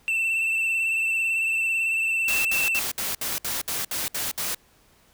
triangle tone with vibrato, 2671 Hz, E7, 22 cents sharp, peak -20 dBFS, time 0.08-2.79 s, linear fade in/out 0 ms, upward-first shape triangle, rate 18 Hz, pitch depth 37 cents each way
white noise bursts, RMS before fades -28 dBFS, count 10, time 2.28-4.547 s, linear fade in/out 2 ms, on 170 ms, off 63 ms
effects pink hiss -59 dBFS RMS until 5.13 s

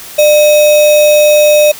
sine tone with sample-and-hold, 600 Hz, D5, 37 cents sharp, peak -3 dBFS, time 0.18-1.72 s, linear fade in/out 10 ms, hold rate 3150 Hz, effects white hiss -29 dBFS RMS until 1.79 s

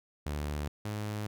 sawtooth tone pair in turn, 73.8 / 105.34 Hz, D2 / G#2, +9 / +25 cents, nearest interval tritone, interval 616 cents, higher second, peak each -29 / -30 dBFS, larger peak first, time 0.26-0.68 / 0.85-1.27 s, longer neither, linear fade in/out 5 ms, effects none

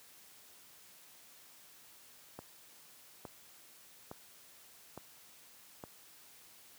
click train, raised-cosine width 1 ms, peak -30 dBFS, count 5, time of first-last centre 2.39-5.838 s, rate 1.16 Hz, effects white hiss -59 dBFS RMS until 6.78 s + high-pass 80 Hz 12 dB/octave

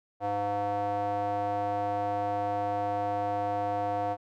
square tone with band-pass filter, 102 Hz, G#2, 31 cents flat, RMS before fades -30 dBFS, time 0.2-4.17 s, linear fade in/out 50 ms, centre 700 Hz, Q 4, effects none

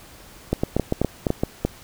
clicks, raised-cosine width 2 ms, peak -6 dBFS, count 11, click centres 0.53 / 0.635 / 0.766 / 0.797 / 0.924 / 1.016 / 1.047 / 1.268 / 1.304 / 1.435 / 1.65 s, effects pink hiss -46 dBFS RMS until 1.83 s

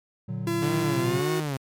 triangle chord, Bb augmented, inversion none, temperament equal with one note detuned, 116.54 / 146.32 / 185 Hz, Bb2 / D3 / F#3, 0 / -6 / 0 cents, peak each -30 / -32 / -31 dBFS, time 0.28-1.21 s, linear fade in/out 10 ms
45% pulse tone with pitch glide, 338.4 to 364.8 Hz, E4 to F#4, +45 to -24 cents, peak -25 dBFS, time 0.47-1.4 s, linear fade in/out 2 ms, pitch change +131 cents, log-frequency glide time 0.99-1.2 s
sawtooth tone with vibrato, 141.1 Hz, C#3, 31 cents sharp, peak -23 dBFS, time 0.62-1.57 s, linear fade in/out 5 ms, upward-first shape sine, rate 1.7 Hz, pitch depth 190 cents each way
effects MP3 96 kbps

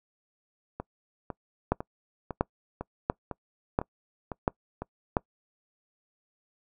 two click trains, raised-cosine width 1 ms, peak -20 / -9 dBFS, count 9 / 6, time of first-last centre 0.8-4.82 / 1.72-5.168 s, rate 1.99 / 1.45 Hz, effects noise-tail reverb RT60 0.1 s tail -25 dB re dry

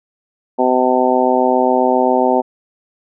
harmonic tone, 127.4 Hz, C3, 46 cents flat, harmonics 2 / 3 / 4 / 5 / 6 / 7, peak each -18 / -18 / -18 / -18 / -18 / -18 dBFS, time 0.58-2.42 s, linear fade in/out 20 ms, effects none

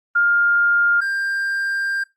sine / triangle tone pair in turn, 1407 / 1591.6 Hz, F6 / G6, +12 / +26 cents, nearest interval major second, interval 214 cents, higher second, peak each -13 / -18 dBFS, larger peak first, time 0.15-1.01 / 1.01-2.04 s, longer second, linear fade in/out 10 ms, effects noise-tail reverb RT60 0.2 s tail -19 dB re dry + Opus 48 kbps

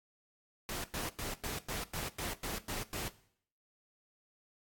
pink noise bursts, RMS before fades -39 dBFS, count 10, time 0.69-3.081 s, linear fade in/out 0 ms, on 150 ms, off 99 ms, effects noise-tail reverb RT60 0.6 s tail -17 dB re dry + AAC 64 kbps

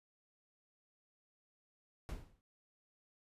brown noise with exponential decay, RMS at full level -38 dBFS, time 2.09-2.41 s, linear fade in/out 0 ms, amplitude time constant 68 ms, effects resampled to 32000 Hz

